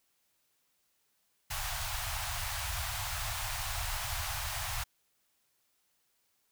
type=band-stop noise; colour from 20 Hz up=pink; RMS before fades=-36 dBFS; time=1.5-4.84 s; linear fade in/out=10 ms; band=120 to 680 Hz; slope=48 dB/octave; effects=white hiss -75 dBFS RMS until 6.51 s